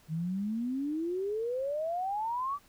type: exponential sweep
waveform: sine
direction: up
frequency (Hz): 153.1 to 1174.7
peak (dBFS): -30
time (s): 0.08-2.59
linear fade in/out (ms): 50
effects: pink hiss -62 dBFS RMS until 2.68 s